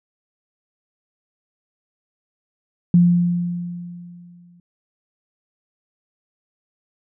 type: tone with exponential decay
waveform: sine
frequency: 174.61 Hz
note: F3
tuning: in tune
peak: -8 dBFS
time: 2.94-4.6 s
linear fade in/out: 2 ms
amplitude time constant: 360 ms
effects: none